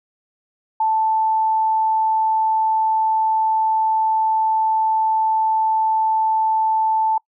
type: tone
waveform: sine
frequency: 880 Hz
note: A5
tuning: in tune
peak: -15 dBFS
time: 0.8-7.18 s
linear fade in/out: 5 ms
effects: noise-tail reverb RT60 0.1 s tail -24 dB re dry